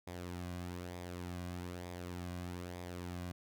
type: tone with flanger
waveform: sawtooth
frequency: 88.7 Hz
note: F2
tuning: 27 cents sharp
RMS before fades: -44 dBFS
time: 0.07-3.32 s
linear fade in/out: 5 ms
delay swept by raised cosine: 0.69 to 2.29 ms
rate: 1.1 Hz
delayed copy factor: -0.5
effects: none